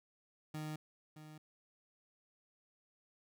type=tone with echo; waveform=30% pulse; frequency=153.8 Hz; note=D#3; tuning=20 cents flat; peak=-38 dBFS; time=0.54-0.76 s; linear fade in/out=5 ms; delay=620 ms; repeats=1; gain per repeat=-11 dB; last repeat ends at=1.38 s; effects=none